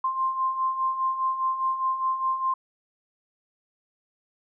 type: beating tone pair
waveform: sine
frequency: 1046.5 / 1051.4 Hz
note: C6 / C6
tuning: 0 / +8 cents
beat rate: 4.9 Hz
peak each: -31 / -24 dBFS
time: 0.04-2.54 s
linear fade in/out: 5 ms
effects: none